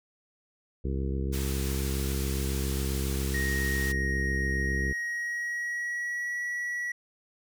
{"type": "harmonic tone", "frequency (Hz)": 67.3, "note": "C2", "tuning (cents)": 49, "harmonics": [1, 2, 3, 4, 5, 6, 7], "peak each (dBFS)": [-29, -35, -37, -42, -39, -40, -44], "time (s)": [0.84, 4.93], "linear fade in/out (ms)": 10}
{"type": "band-pass noise", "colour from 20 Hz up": "white", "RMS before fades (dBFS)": -39, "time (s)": [1.32, 3.93], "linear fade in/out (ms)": 20, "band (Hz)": [700, 14000], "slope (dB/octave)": 12}
{"type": "tone with pitch glide", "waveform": "triangle", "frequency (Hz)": [1874, 1935.6], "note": ["A#6", "B6"], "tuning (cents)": [9, -35], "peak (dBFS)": -28, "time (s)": [3.34, 6.92], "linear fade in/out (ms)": 5, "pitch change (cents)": 56, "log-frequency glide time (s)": [4.54, 6.42]}
{"effects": []}